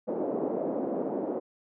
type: band-pass noise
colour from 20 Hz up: white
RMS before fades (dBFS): -31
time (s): 0.07-1.4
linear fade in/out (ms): 20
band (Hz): 230 to 570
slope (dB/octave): 24
effects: none